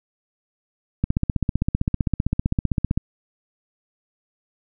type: click train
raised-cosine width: 5 ms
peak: -7 dBFS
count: 31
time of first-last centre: 1.04-2.975 s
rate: 15.5 Hz
effects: none